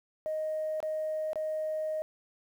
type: tone with dropouts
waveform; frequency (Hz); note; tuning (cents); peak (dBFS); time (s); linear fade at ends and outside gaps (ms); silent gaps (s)
sine; 623; D#5; +2; -29; 0.26-2.02; 0; 0.803-0.828 / 1.332-1.357
effects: tanh soft clip ceiling -26 dBFS + 10-bit